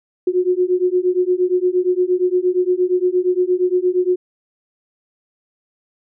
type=beating tone pair; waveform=sine; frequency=358.8 / 367.4 Hz; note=F4 / F#4; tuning=+47 / -12 cents; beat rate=8.6 Hz; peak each=-17 dBFS; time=0.27-4.16 s; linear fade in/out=5 ms; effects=none